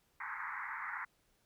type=band-pass noise; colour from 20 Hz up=white; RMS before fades=-42 dBFS; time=0.2-1.05 s; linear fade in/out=5 ms; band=850 to 2100 Hz; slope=96 dB/octave; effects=pink hiss -74 dBFS RMS until 1.45 s